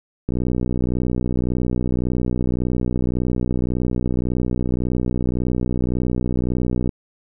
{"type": "click train", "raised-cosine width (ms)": 3, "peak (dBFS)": -9, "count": 409, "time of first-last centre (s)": [0.29, 6.892], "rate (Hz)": 61.8, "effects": []}